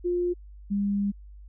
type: tone pair in turn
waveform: sine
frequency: 353.3 / 201.3 Hz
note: F4 / G3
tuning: +20 / +46 cents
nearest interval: minor seventh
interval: 974 cents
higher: first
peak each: -23 dBFS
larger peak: neither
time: 0.04-0.34 / 0.7-1.12 s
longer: second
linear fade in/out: 20 ms
effects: added 50 Hz sine -43 dBFS peak until 1.48 s